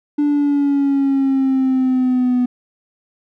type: exponential sweep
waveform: triangle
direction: down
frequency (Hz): 293.7 to 246.9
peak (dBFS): -10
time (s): 0.18-2.46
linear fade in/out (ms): 10
effects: tanh soft clip ceiling -8 dBFS